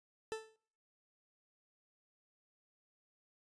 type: tone with exponential decay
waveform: 40% pulse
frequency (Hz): 440.7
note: A4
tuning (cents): +3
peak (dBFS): -34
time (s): 0.32-0.56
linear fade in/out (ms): 0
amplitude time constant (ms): 52
effects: noise-tail reverb RT60 0.5 s tail -20 dB re dry + resampled to 22050 Hz